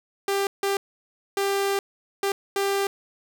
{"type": "tone bursts at uneven times", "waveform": "sawtooth", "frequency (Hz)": 395.9, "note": "G4", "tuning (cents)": 17, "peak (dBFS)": -18, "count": 5, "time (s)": [[0.28, 0.47], [0.63, 0.77], [1.37, 1.79], [2.23, 2.32], [2.56, 2.87]], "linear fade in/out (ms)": 2, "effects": []}